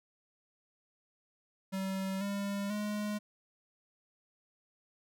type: tone with pitch steps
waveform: square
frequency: 191.7 / 200.2 / 209.1 Hz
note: G3 / G3 / G#3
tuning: -38 / +37 / +12 cents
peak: -34 dBFS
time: 1.72-3.19 s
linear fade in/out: 20 ms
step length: 490 ms
effects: none